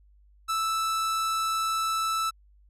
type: tone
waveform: 45% pulse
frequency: 1317 Hz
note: E6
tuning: 2 cents flat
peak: -25 dBFS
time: 0.48-2.31 s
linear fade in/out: 20 ms
effects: added 50 Hz sine -55 dBFS peak until 2.69 s + resampled to 32000 Hz